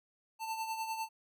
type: tone with tremolo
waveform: square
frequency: 890 Hz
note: A5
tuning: 20 cents sharp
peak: -34 dBFS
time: 0.39-1.09 s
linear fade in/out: 50 ms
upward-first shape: triangle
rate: 10 Hz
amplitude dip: 60%
effects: none